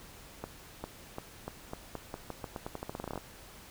accelerating click train, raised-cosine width 1 ms, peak -23 dBFS, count 22, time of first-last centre 0.44-3.177 s, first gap 400 ms, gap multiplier 0.86, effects pink hiss -52 dBFS RMS until 3.7 s

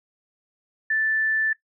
sine tone, 1760 Hz, A6, in tune, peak -20 dBFS, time 0.9-1.53 s, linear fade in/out 5 ms, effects noise-tail reverb RT60 0.1 s tail -17 dB re dry

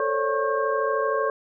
sine tone cluster, 443 / 534 / 567 / 1090 / 1591 Hz, A4 / C5 / C#5 / C#6 / G6, +12 / +35 / +39 / -29 / +25 cents, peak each -26 / -30 / -27 / -26 / -32 dBFS, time 0-1.3 s, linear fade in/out 2 ms, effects none

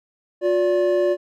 triangle tone pair together, 357.8 / 578.6 Hz, F4 / D5, +42 / -26 cents, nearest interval minor sixth, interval 832 cents, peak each -17 / -17 dBFS, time 0.41-1.17 s, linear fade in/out 50 ms, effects none

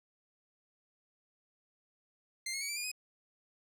15% pulse tone with pitch steps, 2093 / 2171 / 2251 / 2334 / 2421 / 2511 Hz, C7 / C#7 / C#7 / D7 / D#7 / D#7, 0 / -37 / +26 / -11 / -48 / +15 cents, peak -29 dBFS, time 2.46-2.916 s, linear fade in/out 5 ms, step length 76 ms, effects none

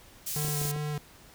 pink high-pass noise, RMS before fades -34 dBFS, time 0.26-0.72 s, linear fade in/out 10 ms, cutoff 6500 Hz, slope 12 dB/octave
square tone with vibrato, 148 Hz, D3, 14 cents sharp, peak -31 dBFS, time 0.36-0.98 s, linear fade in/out 2 ms, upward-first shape square, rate 2.6 Hz, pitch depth 17 cents each way
clicks, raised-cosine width 2 ms, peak -27 dBFS, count 5, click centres 0.449 / 0.484 / 0.616 / 0.652 / 0.763 s
effects pink hiss -54 dBFS RMS until 1.34 s

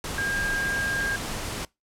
sine tone in noise, 1613 Hz, G6, 49 cents sharp, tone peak -25 dBFS, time 0.18-1.16 s, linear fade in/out 2 ms, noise pink, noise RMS -32 dBFS, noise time 0.04-1.65 s, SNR +4 dB, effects noise-tail reverb RT60 0.2 s tail -23 dB re dry + low-pass 11000 Hz 12 dB/octave

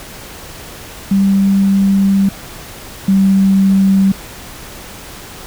sine tone pair in turn, 196 / 193.86 Hz, G3 / G3, 0 / -19 cents, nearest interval unison, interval 19 cents, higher first, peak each -8 / -7 dBFS, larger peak second, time 1.11-2.29 / 3.08-4.12 s, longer first, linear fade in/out 5 ms, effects pink hiss -32 dBFS RMS until 5.46 s

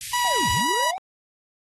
white band-stop noise, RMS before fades -33 dBFS, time 0.01-0.61 s, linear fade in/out 0 ms, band 150 to 1800 Hz, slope 48 dB/octave
sawtooth tone with vibrato, 971 Hz, B5, 30 cents flat, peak -17 dBFS, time 0.13-0.91 s, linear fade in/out 5 ms, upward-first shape sine, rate 5.8 Hz, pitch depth 10 cents each way
triangle linear two-way sweep, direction down then up, 788 to 55 to 788 Hz, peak -26 dBFS, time 0.25-0.98 s, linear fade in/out 0 ms, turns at 0.51 s
effects AAC 32 kbps

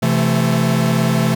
45% pulse chord, A minor, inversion first, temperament equal with one note detuned, 130.81 / 167.89 / 220 Hz, C3 / E3 / A3, 0 / +32 / 0 cents, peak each -18 dBFS, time 0.02-1.35 s, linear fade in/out 10 ms, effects none

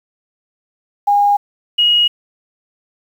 sine tone pair in turn, 815 / 2889 Hz, G#5 / F#7, -33 / -42 cents, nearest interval octave + minor seventh, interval 2191 cents, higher second, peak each -9 dBFS, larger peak neither, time 1.07-1.37 / 1.78-2.08 s, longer neither, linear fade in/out 10 ms, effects 7-bit

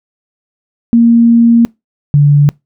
sine tone pair in turn, 233.1 / 144.75 Hz, A#3 / D3, 0 / -25 cents, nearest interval minor sixth, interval 825 cents, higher first, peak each -3 dBFS, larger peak neither, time 0.93-1.65 / 2.14-2.49 s, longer first, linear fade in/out 0 ms, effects noise-tail reverb RT60 0.2 s tail -25 dB re dry

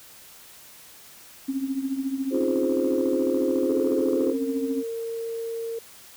sine tone with tremolo, 269.2 Hz, C4, 49 cents sharp, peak -21 dBFS, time 1.48-4.83 s, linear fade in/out 10 ms, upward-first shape triangle, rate 14 Hz, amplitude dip 80%
sine chord, F minor seventh, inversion third, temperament equal, 311.1 / 349.2 / 415.3 / 523.3 Hz, Eb4 / F4 / Ab4 / C5, 0 / 0 / 0 / 0 cents, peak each -28 / -25 / -28 / -26 dBFS, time 2.3-4.35 s, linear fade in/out 50 ms
sine tone with pitch glide, 433.5 to 458.2 Hz, A4 to A#4, -26 to -30 cents, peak -28 dBFS, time 3.69-5.79 s, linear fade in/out 5 ms, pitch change +96 cents, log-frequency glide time 4.08-4.33 s
effects tanh soft clip ceiling -13 dBFS + white hiss -48 dBFS RMS until 6.16 s

